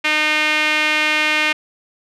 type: tone with band-pass filter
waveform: sawtooth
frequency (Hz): 305.6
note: D#4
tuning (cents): -31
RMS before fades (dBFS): -17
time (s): 0.04-1.53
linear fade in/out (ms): 10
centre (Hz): 2400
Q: 2.8
effects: none